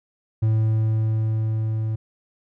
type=tone with level ramp; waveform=triangle; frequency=110 Hz; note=A2; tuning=in tune; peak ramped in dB=-14 to -20 dBFS; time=0.42-1.96 s; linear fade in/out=10 ms; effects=none